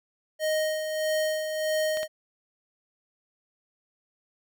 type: tone with tremolo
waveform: square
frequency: 622.3 Hz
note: D#5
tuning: in tune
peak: -24 dBFS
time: 0.39-2.08 s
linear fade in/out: 50 ms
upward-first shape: sine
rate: 1.6 Hz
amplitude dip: 50%
type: clicks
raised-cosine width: 0.2 ms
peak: -21 / -19 dBFS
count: 2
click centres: 1.972 / 2.031 s
effects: none